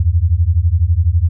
sine beating tone pair, 79.1 / 91.1 Hz, D#2 / F#2, +29 / -26 cents, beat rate 12 Hz, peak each -13 dBFS, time 0-1.29 s, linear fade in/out 5 ms, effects none

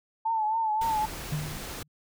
sine tone with vibrato, 880 Hz, A5, in tune, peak -24 dBFS, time 0.25-1.06 s, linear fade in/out 10 ms, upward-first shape triangle, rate 3.7 Hz, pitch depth 73 cents each way
pink noise, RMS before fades -38 dBFS, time 0.81-1.83 s, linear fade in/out 5 ms
sine tone with exponential decay, 151.4 Hz, D#3, 47 cents flat, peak -25 dBFS, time 1.32-1.88 s, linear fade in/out 5 ms, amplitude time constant 120 ms
effects none

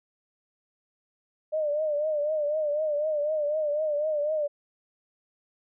sine tone with vibrato, 604 Hz, D5, 48 cents sharp, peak -24 dBFS, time 1.52-4.48 s, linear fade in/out 20 ms, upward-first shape triangle, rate 4 Hz, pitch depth 86 cents each way, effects none

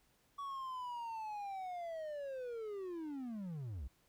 triangle linear sweep, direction down, 1134 to 54.8 Hz, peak -39 dBFS, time 0.38-3.88 s, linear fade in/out 10 ms, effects pink hiss -73 dBFS RMS until 4.08 s

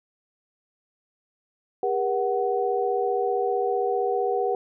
sine tone cluster, 402.1 / 477.5 / 746 Hz, G4 / A#4 / F#5, +44 / +42 / +14 cents, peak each -26 dBFS, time 1.83-4.55 s, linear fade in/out 2 ms, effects none

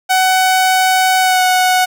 sawtooth tone with pitch glide, 749 to 738.3 Hz, F#5 to F#5, +21 to -4 cents, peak -6 dBFS, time 0.09-1.86 s, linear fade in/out 20 ms, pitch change -25 cents, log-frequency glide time 1.19-1.42 s, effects none

